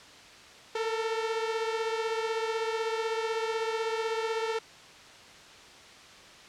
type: beating tone pair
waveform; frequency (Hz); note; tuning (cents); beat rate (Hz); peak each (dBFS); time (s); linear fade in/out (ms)
sawtooth; 444.8 / 460.8; A4 / A#4; +19 / -20; 16; -26 / -31; 0.75-4.59; 5
effects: white hiss -50 dBFS RMS until 6.48 s + low-pass 5000 Hz 12 dB/octave